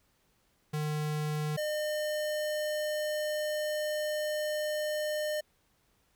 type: tone pair in turn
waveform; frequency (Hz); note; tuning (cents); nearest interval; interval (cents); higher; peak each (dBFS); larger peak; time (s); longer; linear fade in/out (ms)
square; 151.6 / 606.4; D#3 / D#5; -45 / -45; 2 octaves; 2400; second; -31 / -31; neither; 0.73-1.57 / 1.57-5.41; second; 10
effects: pink hiss -71 dBFS RMS until 6.15 s